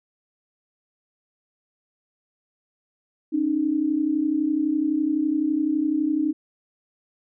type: tone pair together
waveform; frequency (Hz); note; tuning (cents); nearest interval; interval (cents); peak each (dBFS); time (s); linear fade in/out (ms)
sine; 275.3 / 307.2; C#4 / D#4; -12 / -22; major second; 190; -25 / -21; 3.32-6.33; 20
effects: none